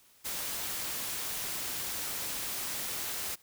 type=noise; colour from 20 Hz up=white; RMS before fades=-36 dBFS; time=0.24-3.36 s; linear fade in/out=20 ms; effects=white hiss -62 dBFS RMS until 3.42 s